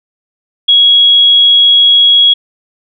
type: tone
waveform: sine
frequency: 3322 Hz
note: G#7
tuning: in tune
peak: -3 dBFS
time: 0.68-2.34 s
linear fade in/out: 10 ms
effects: none